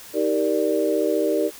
sine chord, Eb major seventh, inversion none, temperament equal with one note detuned, 315.7 / 392 / 466.2 / 587.3 Hz, Eb4 / G4 / Bb4 / D5, +25 / 0 / 0 / 0 cents, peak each -24 dBFS, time 0.13-1.51 s, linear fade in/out 50 ms, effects white hiss -42 dBFS RMS until 1.59 s

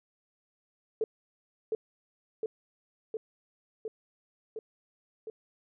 sine tone with echo, 440 Hz, A4, in tune, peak -25 dBFS, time 1.01-1.04 s, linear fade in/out 2 ms, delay 710 ms, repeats 6, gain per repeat -2 dB, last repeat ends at 5.3 s, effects none

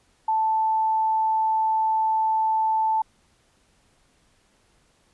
sine tone, 880 Hz, A5, in tune, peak -19 dBFS, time 0.28-3.02 s, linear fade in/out 5 ms, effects pink hiss -63 dBFS RMS until 5.13 s + resampled to 24000 Hz

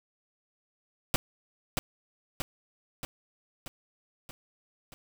pink noise with echo, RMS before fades -25 dBFS, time 1.14-1.16 s, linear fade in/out 0 ms, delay 630 ms, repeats 6, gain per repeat -4 dB, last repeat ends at 4.94 s, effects none

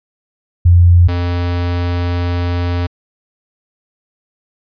sine / square tone pair in turn, 87.2 / 87.76 Hz, F2 / F2, -2 / +9 cents, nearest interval unison, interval 11 cents, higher second, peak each -4 / -15 dBFS, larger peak first, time 0.65-1.08 / 1.08-2.87 s, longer second, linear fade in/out 10 ms, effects resampled to 11025 Hz

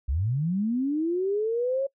sine linear sweep, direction up, 58.27 to 554 Hz, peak -23 dBFS, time 0.08-1.87 s, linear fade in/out 10 ms, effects noise-tail reverb RT60 0.1 s tail -24 dB re dry

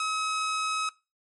sawtooth tone, 1278 Hz, D#6, 46 cents sharp, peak -23 dBFS, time 0-0.89 s, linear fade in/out 2 ms, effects noise-tail reverb RT60 0.3 s tail -24 dB re dry + MP3 48 kbps

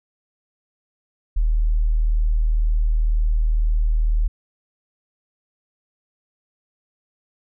sine tone, 39 Hz, D#1, 5 cents sharp, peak -15 dBFS, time 1.36-4.28 s, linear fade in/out 10 ms, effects none

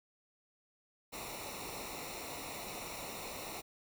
pink noise with comb filter, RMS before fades -44 dBFS, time 1.12-3.62 s, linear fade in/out 20 ms, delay 0.62 ms, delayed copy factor -0.75, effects none

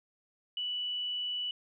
sine tone, 2960 Hz, F#7, in tune, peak -32 dBFS, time 0.57-1.51 s, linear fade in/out 2 ms, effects none

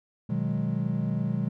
triangle chord, G# minor seventh, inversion first, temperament equal with one note detuned, 124.26 / 155.56 / 185 / 207.7 Hz, B2 / D#3 / F#3 / G#3, +11 / 0 / 0 / 0 cents, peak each -29 dBFS, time 0.29-1.49 s, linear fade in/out 10 ms, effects none

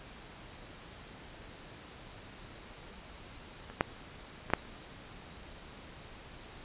clicks, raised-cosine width 0.5 ms, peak -29 / -10 / -21 / -8 dBFS, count 4, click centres 3.7 / 3.809 / 4.502 / 4.536 s, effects pink hiss -50 dBFS RMS until 6.64 s + resampled to 8000 Hz

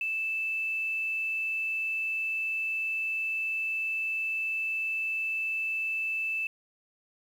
sine tone with quantisation, 2637 Hz, E7, in tune, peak -28 dBFS, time 0.01-6.47 s, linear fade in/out 2 ms, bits 9, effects none

